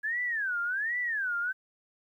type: tone with vibrato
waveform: sine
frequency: 1661.2 Hz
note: G#6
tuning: in tune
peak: -28 dBFS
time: 0.03-1.53 s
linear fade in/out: 20 ms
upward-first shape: sine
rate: 1.3 Hz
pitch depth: 300 cents each way
effects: 11-bit